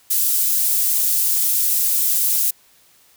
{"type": "high-pass noise", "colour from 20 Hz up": "pink", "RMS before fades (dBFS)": -18, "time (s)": [0.1, 2.51], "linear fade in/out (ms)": 10, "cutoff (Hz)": 12000, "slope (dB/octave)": 12, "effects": ["white hiss -54 dBFS RMS until 3.16 s"]}